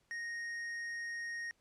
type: tone with tanh clipping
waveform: sine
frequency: 1864.7 Hz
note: A#6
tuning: in tune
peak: -40 dBFS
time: 0.11-1.51 s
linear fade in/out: 0 ms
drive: 8 dB
effects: pink hiss -75 dBFS RMS until 1.6 s + low-pass 10000 Hz 12 dB/octave